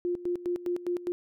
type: tone with tremolo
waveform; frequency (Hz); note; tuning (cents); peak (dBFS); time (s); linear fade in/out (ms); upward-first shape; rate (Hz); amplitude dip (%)
sine; 352.5; F4; +16; -26; 0.05-1.12; 0; square; 4.9; 80
effects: none